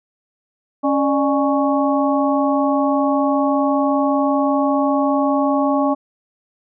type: harmonic tone with a mistuned harmonic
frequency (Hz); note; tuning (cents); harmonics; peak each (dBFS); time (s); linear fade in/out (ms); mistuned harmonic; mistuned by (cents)
277.2; C#4; 0; 1 / 2 / 3 / 4; -17 / -20 / -22 / -23; 0.83-5.95; 20; 2; +130
effects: none